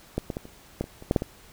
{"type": "clicks", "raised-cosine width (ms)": 2, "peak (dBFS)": [-12, -16, -17, -28, -13, -24, -28, -8, -7, -15], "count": 10, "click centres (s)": [0.18, 0.302, 0.369, 0.454, 0.81, 0.841, 1.024, 1.111, 1.162, 1.221], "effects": ["pink hiss -52 dBFS RMS until 1.52 s"]}